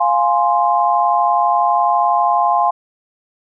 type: chord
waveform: sine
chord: F minor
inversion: none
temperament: equal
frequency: 698.5 / 830.6 / 1046.5 Hz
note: F5 / Ab5 / C6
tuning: 0 / 0 / 0 cents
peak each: -16 dBFS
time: 0-2.71 s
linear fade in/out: 10 ms
effects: none